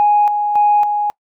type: tone with tremolo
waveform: sine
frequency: 830.6 Hz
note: G#5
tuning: in tune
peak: -8 dBFS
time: 0-1.1 s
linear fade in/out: 0 ms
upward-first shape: square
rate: 1.8 Hz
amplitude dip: 50%
effects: noise-tail reverb RT60 0.1 s tail -25 dB re dry + tanh soft clip ceiling -4 dBFS